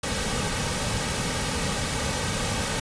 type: noise with comb filter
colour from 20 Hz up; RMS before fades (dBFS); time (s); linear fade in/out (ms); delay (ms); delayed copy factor
pink; -27; 0.03-2.8; 5; 2.9; -0.55
effects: resampled to 22050 Hz